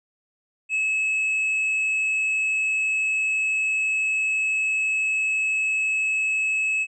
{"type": "tone", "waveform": "triangle", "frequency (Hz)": 2586, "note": "E7", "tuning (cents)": -34, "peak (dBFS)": -19, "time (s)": [0.69, 6.87], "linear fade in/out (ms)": 50, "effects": ["resampled to 22050 Hz"]}